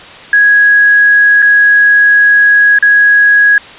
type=tone with dropouts; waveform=sine; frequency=1661.2 Hz; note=G#6; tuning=in tune; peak=-3 dBFS; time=0.33-3.58 s; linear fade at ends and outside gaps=2 ms; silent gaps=1.421-1.425 / 2.787-2.825 s; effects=white hiss -31 dBFS RMS until 3.78 s + resampled to 8000 Hz